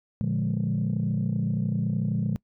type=chord; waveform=sine; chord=Bb dominant seventh; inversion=none; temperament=equal; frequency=116.54 / 146.83 / 174.61 / 207.7 Hz; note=Bb2 / D3 / F3 / Ab3; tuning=0 / 0 / 0 / 0 cents; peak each=-28 dBFS; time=0.21-2.36 s; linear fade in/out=0 ms; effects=noise-tail reverb RT60 0.1 s tail -24 dB re dry + tanh soft clip ceiling -18 dBFS